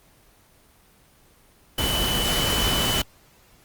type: tone in noise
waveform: sine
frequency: 3001 Hz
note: F#7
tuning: 24 cents sharp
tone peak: -25 dBFS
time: 1.78-3.02 s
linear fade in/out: 5 ms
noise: pink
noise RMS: -24 dBFS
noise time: 1.78-3.02 s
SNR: -4 dB
effects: pink hiss -56 dBFS RMS until 3.64 s + Opus 24 kbps